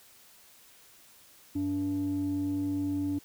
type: tone pair together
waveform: sine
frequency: 96.6 / 288.4 Hz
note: G2 / D4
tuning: -25 / -31 cents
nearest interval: octave + perfect fifth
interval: 1894 cents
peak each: -35 / -27 dBFS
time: 1.55-3.19 s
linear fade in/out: 10 ms
effects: tanh soft clip ceiling -24 dBFS + white hiss -57 dBFS RMS until 3.24 s